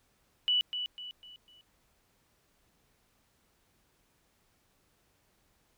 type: tone with echo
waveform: sine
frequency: 2960 Hz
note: F#7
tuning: in tune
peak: -24 dBFS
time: 0.48-0.61 s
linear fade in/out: 0 ms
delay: 250 ms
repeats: 4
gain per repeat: -8 dB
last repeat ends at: 1.61 s
effects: pink hiss -71 dBFS RMS until 5.77 s